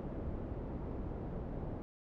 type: low-pass noise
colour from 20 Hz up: pink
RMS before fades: -41 dBFS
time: 0-1.82 s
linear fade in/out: 0 ms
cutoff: 530 Hz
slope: 12 dB/octave
effects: none